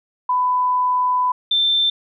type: tone pair in turn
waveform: sine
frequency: 999 / 3560 Hz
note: B5 / A7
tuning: +20 / +20 cents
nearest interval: octave + minor seventh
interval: 2200 cents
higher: second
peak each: -15 / -14 dBFS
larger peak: second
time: 0.29-1.32 / 1.51-1.9 s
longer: first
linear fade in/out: 5 ms
effects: none